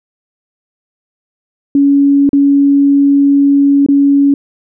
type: tone with dropouts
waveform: sine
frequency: 280.9 Hz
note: C#4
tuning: 23 cents sharp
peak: -5 dBFS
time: 1.75-4.34 s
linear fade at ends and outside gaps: 2 ms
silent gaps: 2.292-2.331 / 3.863-3.886 s
effects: none